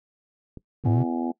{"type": "clicks", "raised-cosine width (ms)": 3, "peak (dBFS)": -26, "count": 2, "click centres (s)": [0.573, 0.839]}
{"type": "exponential two-way sweep", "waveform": "triangle", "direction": "down then up", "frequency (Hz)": [174.61, 102.4, 136.2], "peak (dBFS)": -17, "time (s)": [0.84, 1.04], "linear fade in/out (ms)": 20, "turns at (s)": 0.88}
{"type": "harmonic tone", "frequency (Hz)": 83.7, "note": "E2", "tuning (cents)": 27, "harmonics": [3, 4, 5, 6, 7, 8, 9, 10], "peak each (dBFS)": [-26, -30, -42, -42, -43, -41, -36, -37], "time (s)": [0.85, 1.32], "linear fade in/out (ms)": 10}
{"effects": ["noise-tail reverb RT60 0.1 s tail -20 dB re dry"]}